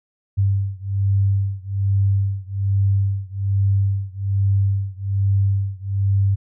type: beating tone pair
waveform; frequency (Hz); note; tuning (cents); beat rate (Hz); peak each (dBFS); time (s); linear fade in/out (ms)
sine; 98 / 99.2; G2 / G2; 0 / +21; 1.2; -19 / -20; 0.37-6.36; 20
effects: none